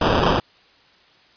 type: noise with sample-and-hold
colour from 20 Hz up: white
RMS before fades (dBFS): -18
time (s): 0.01-0.4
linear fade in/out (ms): 5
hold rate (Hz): 2100
effects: white hiss -54 dBFS RMS until 1.36 s + resampled to 11025 Hz